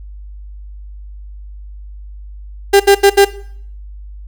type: tone bursts at uneven times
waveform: 35% pulse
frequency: 398.7 Hz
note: G4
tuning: 29 cents sharp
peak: -3 dBFS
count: 4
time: 2.73-2.8 / 2.87-2.95 / 3.03-3.1 / 3.17-3.25 s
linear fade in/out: 10 ms
effects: noise-tail reverb RT60 0.6 s tail -17 dB re dry + added 50 Hz sine -29 dBFS peak until 4.27 s